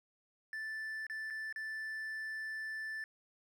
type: tone with dropouts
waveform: triangle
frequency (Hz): 1760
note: A6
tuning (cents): 0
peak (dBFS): -37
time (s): 0.53-3.04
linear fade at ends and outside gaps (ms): 1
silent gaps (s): 1.067-1.098 / 1.302-1.306 / 1.526-1.56
effects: none

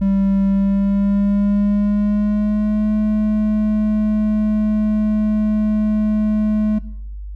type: tone with pitch glide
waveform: triangle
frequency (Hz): 195.8 to 213.5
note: G3 to G#3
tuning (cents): -2 to +48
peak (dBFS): -12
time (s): 0.01-6.79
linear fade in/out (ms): 10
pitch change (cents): +150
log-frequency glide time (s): 0.47-2.93
effects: noise-tail reverb RT60 0.7 s tail -18 dB re dry + added 50 Hz sine -27 dBFS peak until 7.35 s

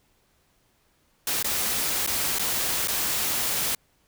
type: noise with dropouts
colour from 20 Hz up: white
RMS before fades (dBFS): -26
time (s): 1.27-3.75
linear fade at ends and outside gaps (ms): 2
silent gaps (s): 1.427-1.444 / 2.064-2.074 / 2.386-2.394 / 2.874-2.882
effects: pink hiss -66 dBFS RMS until 4.07 s

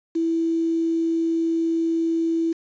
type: tone with quantisation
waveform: sine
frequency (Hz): 329.6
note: E4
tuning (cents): 0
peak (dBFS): -19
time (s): 0.15-2.53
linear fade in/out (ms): 10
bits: 7
effects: resampled to 16000 Hz

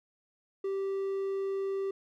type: tone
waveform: triangle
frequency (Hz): 390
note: G4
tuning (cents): -9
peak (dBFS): -28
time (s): 0.64-1.91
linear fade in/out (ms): 5
effects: none

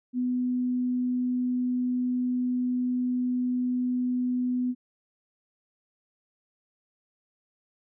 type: tone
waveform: sine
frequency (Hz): 249.4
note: B3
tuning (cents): +17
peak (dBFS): -24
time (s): 0.13-4.75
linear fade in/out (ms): 50
effects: none

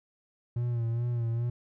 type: tone with vibrato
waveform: triangle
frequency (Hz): 118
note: A#2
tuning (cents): +22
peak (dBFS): -25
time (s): 0.56-1.5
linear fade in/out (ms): 5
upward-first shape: sine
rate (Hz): 2.4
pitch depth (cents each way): 48
effects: none

